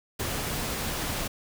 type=noise; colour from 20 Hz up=pink; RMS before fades=-31 dBFS; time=0.19-1.28 s; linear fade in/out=10 ms; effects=none